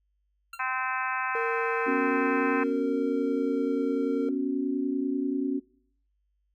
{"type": "tone with exponential decay", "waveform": "25% pulse", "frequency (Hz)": 1370, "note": "F6", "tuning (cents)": -34, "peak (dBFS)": -32, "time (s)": [0.53, 0.64], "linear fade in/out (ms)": 5, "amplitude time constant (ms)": 23}
{"type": "harmonic tone", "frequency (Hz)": 258.4, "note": "C4", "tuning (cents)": -21, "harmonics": [3, 4, 5, 6, 7, 8, 9, 10], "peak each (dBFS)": [-36, -32, -35, -33, -38, -40, -41, -37], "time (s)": [0.59, 2.64], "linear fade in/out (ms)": 10}
{"type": "tone with pitch glide", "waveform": "triangle", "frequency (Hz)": [461.1, 457.9], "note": ["A#4", "A#4"], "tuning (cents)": [-19, -31], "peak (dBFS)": -27, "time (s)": [1.35, 4.29], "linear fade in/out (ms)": 2, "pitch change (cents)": -12, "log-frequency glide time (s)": [2.9, 3.79]}
{"type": "chord", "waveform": "sine", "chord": "B suspended second", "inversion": "none", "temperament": "equal", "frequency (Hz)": [246.9, 277.2, 370], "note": ["B3", "C#4", "F#4"], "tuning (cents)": [0, 0, 0], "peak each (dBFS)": [-32, -27, -33], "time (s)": [1.86, 5.6], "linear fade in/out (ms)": 20}
{"effects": ["noise-tail reverb RT60 0.6 s tail -22 dB re dry", "added 50 Hz sine -70 dBFS peak until 6.54 s"]}